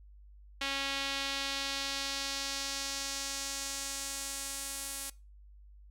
sawtooth tone with band-pass filter sweep, 275.1 Hz, C#4, 13 cents flat, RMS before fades -37 dBFS, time 0.61-5.1 s, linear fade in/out 5 ms, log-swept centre 3100 to 9900 Hz, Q 1.4, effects noise-tail reverb RT60 0.3 s tail -22 dB re dry + added 50 Hz sine -52 dBFS peak until 5.9 s

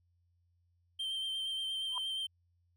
triangle tone with vibrato, 3136 Hz, G7, in tune, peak -33 dBFS, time 0.99-2.27 s, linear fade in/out 10 ms, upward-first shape sine, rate 8.5 Hz, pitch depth 19 cents each way
sine tone with exponential growth, 1000 Hz, B5, 21 cents sharp, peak -33 dBFS, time 1.91-1.98 s, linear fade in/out 1 ms, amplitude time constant 15 ms
effects added 87 Hz sine -70 dBFS peak until 2.76 s

